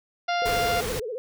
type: harmonic tone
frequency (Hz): 698.5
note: F5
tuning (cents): 0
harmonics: 1 / 2 / 3 / 4 / 5 / 6 / 7 / 8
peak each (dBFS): -24 / -30 / -34 / -36 / -38 / -40 / -41 / -42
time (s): 0.28-0.81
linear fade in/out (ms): 10
type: tone with vibrato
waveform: sine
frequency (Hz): 466.2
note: A#4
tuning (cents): 0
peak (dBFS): -29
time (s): 0.42-1.18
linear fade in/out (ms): 0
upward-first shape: sine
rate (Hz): 15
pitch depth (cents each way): 180
type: noise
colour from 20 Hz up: pink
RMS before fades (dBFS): -31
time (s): 0.45-1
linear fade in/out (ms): 10
effects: none